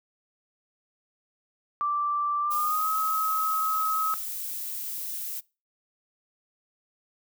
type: tone with pitch glide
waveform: sine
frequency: 1172 to 1278.1 Hz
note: D6 to D#6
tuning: -4 to +46 cents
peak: -24 dBFS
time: 1.81-4.14 s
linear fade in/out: 0 ms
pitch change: +150 cents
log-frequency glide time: 2.41-2.9 s
type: noise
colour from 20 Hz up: violet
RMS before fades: -34 dBFS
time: 2.5-5.41 s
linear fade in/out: 20 ms
effects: noise-tail reverb RT60 0.3 s tail -23 dB re dry